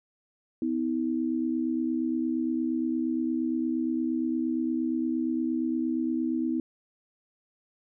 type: tone pair together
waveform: sine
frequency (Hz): 251.9 / 320.5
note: B3 / E4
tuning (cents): +34 / -49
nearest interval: major third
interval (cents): 417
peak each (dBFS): -28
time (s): 0.62-6.6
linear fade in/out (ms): 2
effects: none